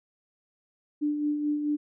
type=tone with tremolo; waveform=sine; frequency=296.1 Hz; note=D4; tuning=14 cents sharp; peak=-23 dBFS; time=1.01-1.77 s; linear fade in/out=20 ms; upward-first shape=sine; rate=4.6 Hz; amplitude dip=45%; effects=none